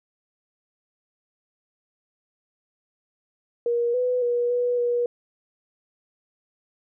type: tone with pitch steps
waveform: sine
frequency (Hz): 474.2 / 498.6 / 481.7 / 488.6 / 481.6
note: A#4 / B4 / B4 / B4 / B4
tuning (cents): +30 / +16 / -43 / -19 / -44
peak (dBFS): -20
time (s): 3.66-5.06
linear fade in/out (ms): 2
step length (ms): 280
effects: none